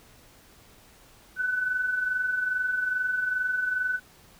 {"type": "tone pair together", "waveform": "sine", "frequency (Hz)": [1480, 1502.4], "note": ["F#6", "F#6"], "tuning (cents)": [0, 26], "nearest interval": "unison", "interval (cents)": 26, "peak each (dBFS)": [-34, -25], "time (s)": [1.36, 4], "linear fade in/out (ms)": 50, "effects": ["pink hiss -55 dBFS RMS until 4.39 s"]}